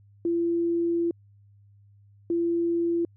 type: tone pair in turn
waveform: sine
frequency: 339.6 / 339.6 Hz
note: F4 / F4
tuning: -48 / -48 cents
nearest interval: unison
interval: 0 cents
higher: neither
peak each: -22 dBFS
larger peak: neither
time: 0.25-1.11 / 2.3-3.05 s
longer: first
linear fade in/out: 2 ms
effects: added 101 Hz sine -53 dBFS peak until 3.16 s